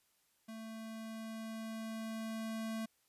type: tone with level ramp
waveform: square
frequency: 222.4 Hz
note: A3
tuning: 19 cents sharp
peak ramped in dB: -46 to -38 dBFS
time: 0.48-2.86 s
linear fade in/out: 10 ms
effects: white hiss -75 dBFS RMS until 3.08 s + resampled to 32000 Hz